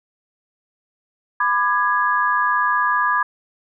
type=chord; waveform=sine; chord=G# diminished; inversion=first; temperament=just; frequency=996.7 / 1196.1 / 1661.2 Hz; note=B5 / D6 / G#6; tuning=+16 / +31 / 0 cents; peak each=-20 dBFS; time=1.4-3.23 s; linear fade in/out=5 ms; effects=none

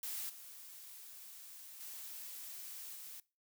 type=noise with level steps; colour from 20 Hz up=blue; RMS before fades=-42 / -53 / -48 / -50 dBFS; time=0.03-3.2 s; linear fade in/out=2 ms; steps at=0.29 / 1.8 / 2.95 s; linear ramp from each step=10 ms; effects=noise-tail reverb RT60 0.3 s tail -21 dB re dry

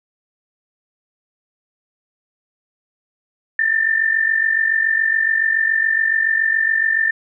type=tone with amplitude modulation; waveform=sine; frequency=1790 Hz; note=A6; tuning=29 cents sharp; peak=-11 dBFS; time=3.59-7.11 s; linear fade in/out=2 ms; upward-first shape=sine; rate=47.1 Hz; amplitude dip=70%; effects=none

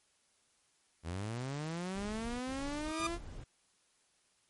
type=linear sweep; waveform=sawtooth; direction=up; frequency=77.78 to 348.6 Hz; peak=-33 dBFS; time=1.03-3.19 s; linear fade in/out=50 ms
type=noise bursts; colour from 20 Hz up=brown; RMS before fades=-46 dBFS; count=3; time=1.95-3.44 s; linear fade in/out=5 ms; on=450 ms; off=70 ms
type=tone with exponential growth; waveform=sawtooth; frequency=1211 Hz; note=D#6; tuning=47 cents flat; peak=-27 dBFS; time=2.7-3.07 s; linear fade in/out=5 ms; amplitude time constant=80 ms
effects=white hiss -72 dBFS RMS until 4.49 s + MP3 48 kbps

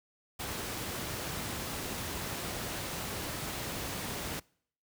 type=noise; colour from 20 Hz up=pink; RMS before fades=-37 dBFS; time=0.39-4.4 s; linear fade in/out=10 ms; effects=noise-tail reverb RT60 0.6 s tail -25 dB re dry + high-pass 60 Hz 12 dB/octave

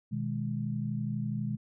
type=chord; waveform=sine; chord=G# minor; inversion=first; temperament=equal; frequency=123.47 / 155.56 / 207.7 Hz; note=B2 / D#3 / G#3; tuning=0 / 0 / 0 cents; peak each=-34 / -36 / -34 dBFS; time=0.11-1.57 s; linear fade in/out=20 ms; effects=none

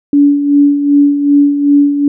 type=tone with tremolo; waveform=sine; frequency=286.4 Hz; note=D4; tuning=43 cents flat; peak=-3 dBFS; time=0.13-2.08 s; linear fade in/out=2 ms; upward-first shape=sine; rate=2.6 Hz; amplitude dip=60%; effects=none

